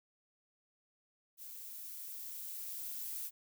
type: noise with level ramp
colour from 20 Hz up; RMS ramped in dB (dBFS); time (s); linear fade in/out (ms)
violet; -49 to -41; 1.37-3.31; 50
effects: none